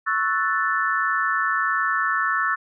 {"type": "chord", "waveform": "sine", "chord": "F# minor seventh", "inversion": "second", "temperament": "equal", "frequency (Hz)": [1108.7, 1318.5, 1480, 1760], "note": ["C#6", "E6", "F#6", "A6"], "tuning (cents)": [0, 0, 0, 0], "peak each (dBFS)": [-26, -24, -27, -24], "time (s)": [0.06, 2.56], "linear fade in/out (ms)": 20, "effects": []}